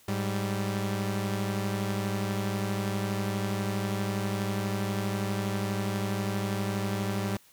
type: tone pair together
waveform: sawtooth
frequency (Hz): 103.83 / 195.33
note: G#2 / G3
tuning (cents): 0 / -6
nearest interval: major seventh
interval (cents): 1094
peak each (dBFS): -27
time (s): 0.08-7.37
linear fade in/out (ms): 5
effects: white hiss -59 dBFS RMS until 7.52 s